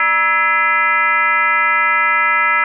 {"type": "tone with frequency modulation", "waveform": "sine", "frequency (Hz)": 1674, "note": "G#6", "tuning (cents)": 13, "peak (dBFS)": -11, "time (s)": [0, 2.64], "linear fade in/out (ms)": 2, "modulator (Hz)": 360, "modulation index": 1.7, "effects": []}